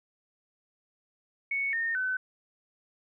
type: tone with pitch steps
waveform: sine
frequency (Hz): 2217 / 1832.2 / 1514.3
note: C#7 / A#6 / F#6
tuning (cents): 0 / -30 / +40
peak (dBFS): -27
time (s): 1.51-2.17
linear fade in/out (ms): 5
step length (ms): 220
effects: none